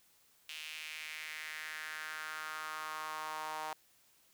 sawtooth tone with high-pass filter sweep, 155.56 Hz, D#3, in tune, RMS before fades -43 dBFS, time 0.49-3.73 s, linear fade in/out 0 ms, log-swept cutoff 2800 to 850 Hz, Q 3.3, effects white hiss -68 dBFS RMS until 4.33 s

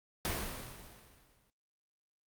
pink noise with exponential decay, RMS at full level -33 dBFS, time 0.25-1.5 s, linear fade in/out 0 ms, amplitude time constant 270 ms, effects noise-tail reverb RT60 0.1 s tail -20 dB re dry + Opus 48 kbps

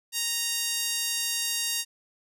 5% pulse tone with high-pass filter, 932.3 Hz, A#5, in tune, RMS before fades -29 dBFS, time 0.12-1.85 s, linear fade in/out 50 ms, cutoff 2500 Hz, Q 0.86, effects none

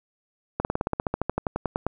slowing click train, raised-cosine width 1 ms, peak -10 dBFS, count 18, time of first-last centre 0.6-1.866 s, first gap 49 ms, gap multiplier 1.05, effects none

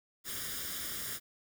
white noise with comb filter, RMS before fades -39 dBFS, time 0.24-1.2 s, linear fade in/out 50 ms, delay 0.58 ms, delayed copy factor +0.7, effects none

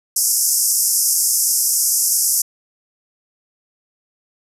white band-pass noise, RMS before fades -17 dBFS, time 0.16-2.42 s, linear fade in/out 5 ms, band 5100 to 13000 Hz, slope 96 dB/octave, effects none

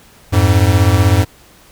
square beating tone pair, 88.8 / 104.8 Hz, F2 / G#2, +29 / +16 cents, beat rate 16 Hz, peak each -12 dBFS, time 0.32-1.25 s, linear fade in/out 20 ms, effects pink hiss -45 dBFS RMS until 1.71 s

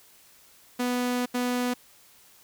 sawtooth tone bursts at uneven times, 246.9 Hz, B3, in tune, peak -21 dBFS, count 2, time 0.79-1.26 / 1.34-1.74 s, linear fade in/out 10 ms, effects white hiss -56 dBFS RMS until 2.43 s

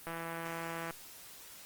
click train, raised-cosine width 0.5 ms, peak -25 dBFS, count 140, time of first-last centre 0.07-0.907 s, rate 166 Hz, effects white hiss -52 dBFS RMS until 1.65 s + Opus 24 kbps

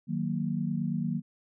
sine chord, D# minor, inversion none, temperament equal, 155.56 / 185 / 233.1 Hz, D#3 / F#3 / A#3, 0 / 0 / 0 cents, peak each -32 dBFS, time 0.07-1.22 s, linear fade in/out 50 ms, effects none

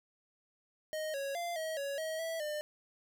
square tone with pitch steps, 622 / 553 / 691 / 637 / 559 / 636 / 655 / 601 Hz, D#5 / C#5 / F5 / D#5 / C#5 / D#5 / E5 / D5, -1 / -4 / -19 / +41 / +14 / +38 / -11 / +40 cents, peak -36 dBFS, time 0.93-2.61 s, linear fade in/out 0 ms, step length 210 ms, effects none

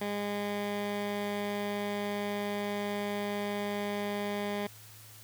15% pulse tone with low-pass filter, 204.6 Hz, G#3, 26 cents flat, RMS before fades -34 dBFS, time 0.01-4.67 s, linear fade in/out 5 ms, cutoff 3300 Hz, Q 1.1, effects added 108 Hz sine -54 dBFS peak until 5.23 s + white hiss -53 dBFS RMS until 5.23 s

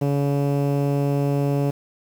sawtooth tone with low-pass filter, 141.6 Hz, C#3, 37 cents sharp, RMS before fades -21 dBFS, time 0.01-1.71 s, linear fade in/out 10 ms, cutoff 590 Hz, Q 1.4, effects 7-bit

